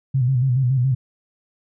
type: tone with vibrato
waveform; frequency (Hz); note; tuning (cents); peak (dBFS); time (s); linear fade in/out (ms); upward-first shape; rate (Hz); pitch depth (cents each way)
sine; 128.5; C3; -31; -15; 0.14-0.95; 10; square; 7.1; 76
effects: none